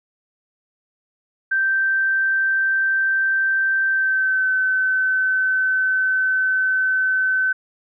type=tone with pitch glide; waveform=sine; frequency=1562 to 1524.6 Hz; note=G6 to G6; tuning=-7 to -49 cents; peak=-16 dBFS; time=1.51-7.53 s; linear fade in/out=10 ms; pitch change=-42 cents; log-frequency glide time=3.88-4.48 s; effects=none